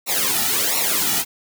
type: noise with flanger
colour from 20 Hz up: white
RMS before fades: -20 dBFS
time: 0.06-1.25 s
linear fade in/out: 50 ms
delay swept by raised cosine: 0.62 to 1.92 ms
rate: 1.4 Hz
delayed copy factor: -1
effects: none